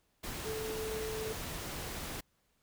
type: tone in noise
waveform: sine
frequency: 437.4 Hz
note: A4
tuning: 10 cents flat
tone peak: -37 dBFS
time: 0.45-1.33 s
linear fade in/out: 10 ms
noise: pink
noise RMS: -41 dBFS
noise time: 0.23-2.21 s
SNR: +1 dB
effects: pink hiss -75 dBFS RMS until 2.62 s